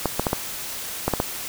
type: clicks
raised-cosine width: 1 ms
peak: -6 dBFS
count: 7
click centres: 0.057 / 0.196 / 0.268 / 0.331 / 1.08 / 1.137 / 1.201 s
effects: white hiss -32 dBFS RMS until 1.48 s